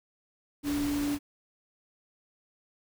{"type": "tone in noise", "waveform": "sine", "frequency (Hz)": 289.1, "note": "D4", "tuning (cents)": -27, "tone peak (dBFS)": -27, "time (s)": [0.63, 1.19], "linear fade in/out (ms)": 50, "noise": "pink", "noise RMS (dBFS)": -38, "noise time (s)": [0.63, 1.19], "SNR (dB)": 8, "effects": []}